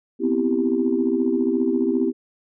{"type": "chord", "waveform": "sine", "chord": "C major seventh", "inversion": "third", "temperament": "equal", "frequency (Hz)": [246.9, 261.6, 329.6, 392], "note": ["B3", "C4", "E4", "G4"], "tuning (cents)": [0, 0, 0, 0], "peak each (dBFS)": -23, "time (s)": [0.19, 2.13], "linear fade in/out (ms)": 50, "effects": ["tanh soft clip ceiling -8 dBFS"]}